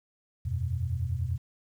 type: chord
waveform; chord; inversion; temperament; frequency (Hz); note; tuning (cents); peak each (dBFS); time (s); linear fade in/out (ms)
sine; E suspended second; none; just; 82.41 / 92.71 / 123.61; E2 / F#2 / B2; 0 / +4 / +2; -32; 0.45-1.38; 10
effects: 10-bit